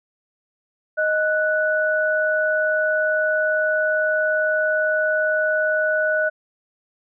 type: tone pair together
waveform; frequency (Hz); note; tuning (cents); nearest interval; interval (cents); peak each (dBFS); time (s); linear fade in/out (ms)
sine; 622.3 / 1480; D#5 / F#6; 0 / 0; octave + minor third; 1500; -20 / -20; 0.97-6.3; 20
effects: none